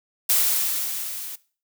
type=noise with level ramp; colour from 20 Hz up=blue; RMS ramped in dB=-18 to -35 dBFS; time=0.29-1.36 s; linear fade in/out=10 ms; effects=noise-tail reverb RT60 0.4 s tail -20 dB re dry